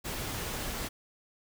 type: noise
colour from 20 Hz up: pink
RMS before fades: -36 dBFS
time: 0.04-0.89 s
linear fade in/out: 20 ms
effects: none